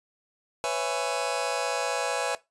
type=chord; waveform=sawtooth; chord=C# minor seventh; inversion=third; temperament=just; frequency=498.9 / 554.4 / 665.2 / 831.5 Hz; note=B4 / C#5 / E5 / G#5; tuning=+17 / 0 / +16 / +2 cents; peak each=-28 dBFS; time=0.64-2.35 s; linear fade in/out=0 ms; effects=noise-tail reverb RT60 0.2 s tail -18 dB re dry + resampled to 24000 Hz